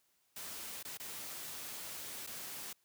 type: noise with dropouts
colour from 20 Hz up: white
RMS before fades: -45 dBFS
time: 0.36-2.73 s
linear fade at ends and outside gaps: 5 ms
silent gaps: 0.829-0.849 / 0.974-0.998 / 2.266-2.272 s
effects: white hiss -75 dBFS RMS until 2.84 s + high-pass 80 Hz 12 dB/octave